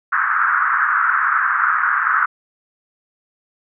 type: band-pass noise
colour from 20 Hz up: pink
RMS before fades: -17 dBFS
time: 0.12-2.26 s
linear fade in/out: 10 ms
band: 1200 to 1600 Hz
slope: 48 dB/octave
effects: none